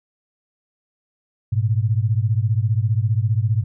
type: beating tone pair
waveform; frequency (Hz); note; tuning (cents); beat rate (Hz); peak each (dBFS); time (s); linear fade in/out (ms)
sine; 104.4 / 119.4; G#2 / A#2; +10 / +42; 15; -18 / -20; 1.52-3.64; 10
effects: none